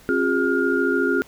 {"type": "tone cluster", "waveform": "sine", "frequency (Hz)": [268.4, 355.1, 408.9, 1417], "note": ["C4", "F4", "G#4", "F6"], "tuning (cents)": [44, 29, -27, 25], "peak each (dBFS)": -23, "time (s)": [0.09, 1.22], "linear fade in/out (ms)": 0, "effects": ["pink hiss -50 dBFS RMS until 1.27 s"]}